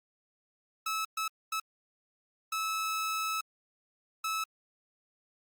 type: tone bursts at uneven times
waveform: sawtooth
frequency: 1300 Hz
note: E6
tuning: 24 cents flat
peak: -27 dBFS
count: 5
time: 0.86-1.05 / 1.17-1.28 / 1.52-1.6 / 2.52-3.41 / 4.24-4.44 s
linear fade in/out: 5 ms
effects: Opus 48 kbps